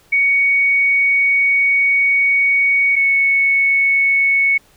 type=tone pair in turn; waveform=sine; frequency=2235 / 2213 Hz; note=C#7 / C#7; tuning=+14 / -3 cents; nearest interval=unison; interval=17 cents; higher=first; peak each=-11 dBFS; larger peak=neither; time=0.12-2.96 / 2.96-4.58 s; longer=first; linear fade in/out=10 ms; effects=pink hiss -52 dBFS RMS until 4.76 s